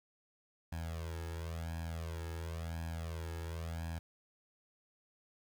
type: tone with flanger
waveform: sawtooth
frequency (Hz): 82.41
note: E2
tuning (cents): 0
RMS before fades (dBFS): -41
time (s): 0.72-3.99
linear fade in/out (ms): 5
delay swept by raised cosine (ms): 1.2 to 2.3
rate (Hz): 0.95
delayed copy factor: +1
effects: 10-bit